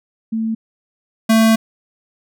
sine / square tone pair in turn, 223.1 / 223.1 Hz, A3 / A3, +24 / +24 cents, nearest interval unison, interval 0 cents, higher neither, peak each -17 / -10 dBFS, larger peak second, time 0.32-0.55 / 1.29-1.56 s, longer second, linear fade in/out 10 ms, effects none

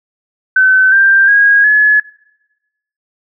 sine tone with pitch steps, 1524 / 1581.4 / 1640.9 / 1702.7 Hz, G6 / G6 / G#6 / G#6, -49 / +15 / -21 / +43 cents, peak -5 dBFS, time 0.56-2 s, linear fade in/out 5 ms, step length 360 ms, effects noise-tail reverb RT60 1.0 s tail -22 dB re dry

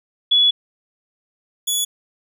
sine / 15% pulse tone pair in turn, 3400 / 3400 Hz, G#7 / G#7, +40 / +40 cents, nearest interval unison, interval 0 cents, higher neither, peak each -11 dBFS, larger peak neither, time 0.31-0.51 / 1.67-1.85 s, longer first, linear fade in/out 10 ms, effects none

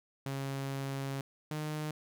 sawtooth tone pair in turn, 136.7 / 152.78 Hz, C#3 / D#3, -24 / -31 cents, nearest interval major second, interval 193 cents, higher second, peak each -31 / -31 dBFS, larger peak neither, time 0.26-1.21 / 1.51-1.91 s, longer first, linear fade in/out 2 ms, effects none

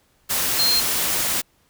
sine tone in noise, 4186 Hz, C8, in tune, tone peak -17 dBFS, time 0.58-0.81 s, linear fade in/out 20 ms, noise white, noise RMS -22 dBFS, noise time 0.29-1.42 s, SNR +2 dB, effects pink hiss -62 dBFS RMS until 1.69 s

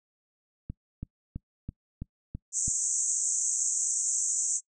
click train, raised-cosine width 5 ms, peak -23 dBFS, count 7, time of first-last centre 0.7-2.68 s, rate 3.03 Hz
white band-pass noise, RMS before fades -29 dBFS, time 2.52-4.61 s, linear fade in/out 50 ms, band 6200 to 8100 Hz, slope 96 dB/octave
effects noise-tail reverb RT60 0.1 s tail -25 dB re dry

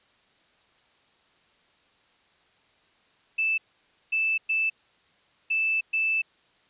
sine tone bursts at uneven times, 2637 Hz, E7, in tune, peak -22 dBFS, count 5, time 3.38-3.58 / 4.12-4.38 / 4.49-4.7 / 5.5-5.81 / 5.93-6.22 s, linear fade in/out 10 ms, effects white hiss -63 dBFS RMS until 6.69 s + resampled to 8000 Hz

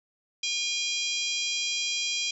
harmonic tone with a mistuned harmonic, 808 Hz, G#5, 48 cents flat, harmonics 3 / 4 / 5 / 6 / 7 / 8 / 9, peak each -33 / -31 / -37 / -35 / -35 / -41 / -39 dBFS, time 0.43-2.31 s, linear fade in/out 5 ms, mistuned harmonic 8, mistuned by -27 cents, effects none

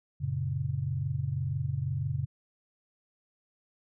sine chord, F# major, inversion none, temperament equal, 92.5 / 116.54 / 138.59 Hz, F#2 / A#2 / C#3, 0 / 0 / 0 cents, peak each -35 / -34 / -31 dBFS, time 0.2-2.26 s, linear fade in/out 20 ms, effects none

